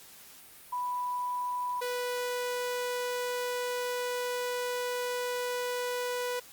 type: tone pair in turn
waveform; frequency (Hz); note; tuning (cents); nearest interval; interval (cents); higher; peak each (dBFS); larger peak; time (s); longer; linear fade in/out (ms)
sine / sawtooth; 987.8 / 492.8; B5 / B4; 0 / -4; octave; 1204; first; -30 / -27; second; 0.72-1.81 / 1.81-6.4; second; 10
effects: white hiss -52 dBFS RMS until 6.52 s + Opus 48 kbps